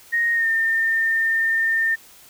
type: tone with pitch glide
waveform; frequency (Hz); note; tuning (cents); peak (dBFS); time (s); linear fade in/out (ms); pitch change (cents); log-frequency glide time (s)
sine; 1864.7 to 1810.6; A#6 to A6; 0 to +49; -17; 0.12-1.96; 20; -51; 0.34-0.48
effects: white hiss -48 dBFS RMS until 2.29 s